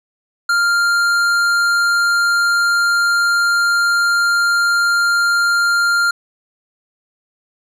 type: tone with tanh clipping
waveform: triangle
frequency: 1396.9 Hz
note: F6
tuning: in tune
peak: -14 dBFS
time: 0.49-6.11 s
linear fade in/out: 5 ms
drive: 17 dB
effects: none